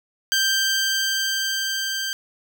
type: tone with level ramp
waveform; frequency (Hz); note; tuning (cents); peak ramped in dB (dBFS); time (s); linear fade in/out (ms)
15% pulse; 1572; G6; +4; -11 to -18; 0.32-2.13; 0
effects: none